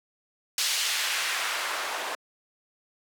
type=noise with band-pass filter sweep; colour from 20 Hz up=white; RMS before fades=-29 dBFS; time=0.58-2.15 s; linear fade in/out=2 ms; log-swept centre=4000 to 740 Hz; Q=0.84; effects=high-pass 400 Hz 12 dB/octave